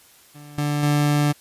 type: tone with level steps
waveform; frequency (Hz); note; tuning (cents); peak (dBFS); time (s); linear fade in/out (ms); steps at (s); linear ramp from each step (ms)
30% pulse; 146.83; D3; 0; -37 / -18 / -14; 0.34-1.33; 20; 0.58 / 0.83; 2
effects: white hiss -52 dBFS RMS until 1.4 s + resampled to 32000 Hz